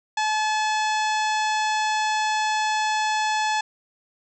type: harmonic tone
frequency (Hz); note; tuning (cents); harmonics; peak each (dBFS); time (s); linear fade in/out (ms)
860; A5; -40; 1 / 2 / 3 / 4 / 5 / 6 / 7 / 8 / 9; -22 / -28 / -32 / -34 / -36 / -38 / -39 / -40 / -41; 0.17-3.61; 5
effects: none